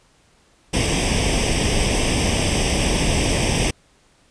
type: noise with comb filter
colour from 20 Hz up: pink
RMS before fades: -19 dBFS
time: 0.73-3.71 s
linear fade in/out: 10 ms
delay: 0.36 ms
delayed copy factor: +0.8
effects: pink hiss -57 dBFS RMS until 4.3 s + resampled to 22050 Hz